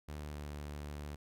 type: tone with pitch glide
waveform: sawtooth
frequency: 74.5 to 73.47 Hz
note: D2 to D2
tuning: +25 to +1 cents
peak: -38 dBFS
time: 0.08-1.16 s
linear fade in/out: 10 ms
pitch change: -24 cents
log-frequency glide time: 0.29-0.43 s
effects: none